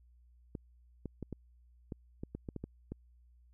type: clicks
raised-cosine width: 3 ms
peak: -27 dBFS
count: 11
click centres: 0.552 / 1.057 / 1.227 / 1.327 / 1.922 / 2.235 / 2.35 / 2.488 / 2.563 / 2.64 / 2.92 s
effects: added 60 Hz sine -60 dBFS peak until 3.53 s